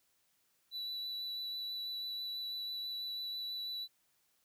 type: tone with vibrato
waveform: triangle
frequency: 3955 Hz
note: B7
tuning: 2 cents sharp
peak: -37 dBFS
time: 0.71-3.88 s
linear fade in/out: 50 ms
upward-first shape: triangle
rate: 6.1 Hz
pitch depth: 13 cents each way
effects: white hiss -75 dBFS RMS until 4.44 s